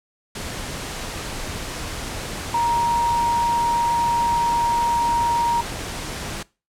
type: tone in noise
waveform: sine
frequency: 940 Hz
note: A#5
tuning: 14 cents sharp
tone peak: -17 dBFS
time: 2.54-5.61 s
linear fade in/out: 5 ms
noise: pink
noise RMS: -30 dBFS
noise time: 0.35-6.43 s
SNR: +10 dB
effects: noise-tail reverb RT60 0.3 s tail -22 dB re dry + low-pass 10000 Hz 12 dB/octave